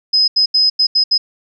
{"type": "tone bursts at uneven times", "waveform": "sine", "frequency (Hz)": 5060, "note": "D#8", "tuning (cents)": 28, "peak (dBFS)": -9, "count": 6, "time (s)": [[0.13, 0.28], [0.36, 0.46], [0.54, 0.7], [0.79, 0.87], [0.95, 1.04], [1.11, 1.18]], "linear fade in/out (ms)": 10, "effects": []}